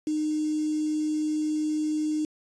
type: tone with quantisation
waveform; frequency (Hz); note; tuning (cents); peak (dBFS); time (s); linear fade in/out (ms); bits
sine; 306.2; D#4; -28; -24; 0.07-2.25; 2; 7
effects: resampled to 22050 Hz